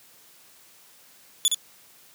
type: tone with echo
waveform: 20% pulse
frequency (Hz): 3453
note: A7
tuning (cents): -33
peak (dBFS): -11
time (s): 1.45-1.48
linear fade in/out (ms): 0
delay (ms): 65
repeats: 1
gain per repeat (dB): -4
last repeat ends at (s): 1.545
effects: white hiss -54 dBFS RMS until 2.14 s + high-pass 100 Hz 12 dB/octave